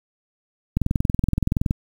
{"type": "click train", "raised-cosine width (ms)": 5, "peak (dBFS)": -7, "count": 21, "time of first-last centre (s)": [0.77, 1.709], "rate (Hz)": 21.3, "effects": ["7-bit"]}